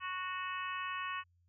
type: harmonic tone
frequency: 369 Hz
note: F#4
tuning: 5 cents flat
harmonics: 3 / 4 / 5 / 6 / 7 / 8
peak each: -39 / -46 / -44 / -53 / -44 / -49 dBFS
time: 0-1.24 s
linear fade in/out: 50 ms
effects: added 87 Hz sine -68 dBFS peak until 1.48 s